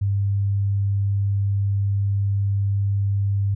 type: tone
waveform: sine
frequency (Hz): 99.7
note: G2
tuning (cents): +30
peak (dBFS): -18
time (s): 0.01-3.55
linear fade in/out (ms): 10
effects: none